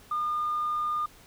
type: tone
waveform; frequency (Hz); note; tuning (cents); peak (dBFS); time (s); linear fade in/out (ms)
sine; 1214; D#6; -43; -25; 0.11-1.06; 5
effects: tanh soft clip ceiling -22 dBFS + pink hiss -54 dBFS RMS until 1.26 s